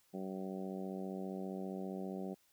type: harmonic tone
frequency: 95 Hz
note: F#2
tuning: 46 cents sharp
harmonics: 2 / 3 / 4 / 5 / 6 / 7 / 8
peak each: -42 / -48 / -46 / -51 / -51 / -53 / -53 dBFS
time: 0.13-2.35 s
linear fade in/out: 20 ms
effects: white hiss -72 dBFS RMS until 2.52 s